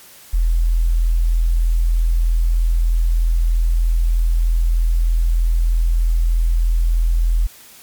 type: tone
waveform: sine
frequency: 41.6 Hz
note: E1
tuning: 17 cents sharp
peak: -12 dBFS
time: 0.33-7.47 s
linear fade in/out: 10 ms
effects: white hiss -43 dBFS RMS until 7.82 s + MP3 96 kbps